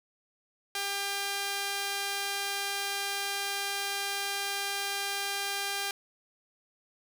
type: tone pair together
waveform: 5% pulse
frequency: 399 / 798 Hz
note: G4 / G5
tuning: +31 / +31 cents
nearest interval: octave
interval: 1200 cents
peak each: -24 dBFS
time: 0.75-5.91 s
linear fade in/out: 2 ms
effects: none